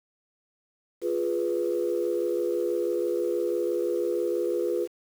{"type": "chord", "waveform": "sine", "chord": "F diminished", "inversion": "none", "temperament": "equal", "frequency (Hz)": [349.2, 415.3, 493.9], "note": ["F4", "Ab4", "Cb5"], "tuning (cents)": [0, 0, 0], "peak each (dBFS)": [-27, -29, -28], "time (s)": [1.01, 4.88], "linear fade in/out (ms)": 50, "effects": ["tanh soft clip ceiling -16 dBFS", "8-bit"]}